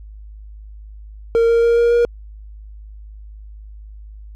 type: tone with pitch steps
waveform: triangle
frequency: 461.4 / 464.6 / 467.8 / 471.1 / 474.4 Hz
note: A#4 / A#4 / A#4 / A#4 / A#4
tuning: -18 / -6 / +6 / +18 / +30 cents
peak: -9 dBFS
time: 1.35-2.05 s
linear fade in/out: 0 ms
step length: 140 ms
effects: added 52 Hz sine -34 dBFS peak until 4.35 s + AAC 64 kbps